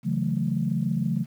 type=chord; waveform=sine; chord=F# minor seventh; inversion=second; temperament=equal; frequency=138.59 / 164.81 / 185 / 220 Hz; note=C#3 / E3 / F#3 / A3; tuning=0 / 0 / 0 / 0 cents; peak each=-28 dBFS; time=0.03-1.26 s; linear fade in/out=50 ms; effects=tanh soft clip ceiling -12 dBFS + 9-bit